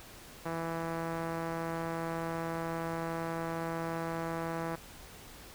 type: tone with low-pass filter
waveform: 5% pulse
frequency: 165.2 Hz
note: E3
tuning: 4 cents sharp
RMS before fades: -36 dBFS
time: 0.45-4.76 s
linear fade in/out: 10 ms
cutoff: 1300 Hz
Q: 0.51
effects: pink hiss -51 dBFS RMS until 5.54 s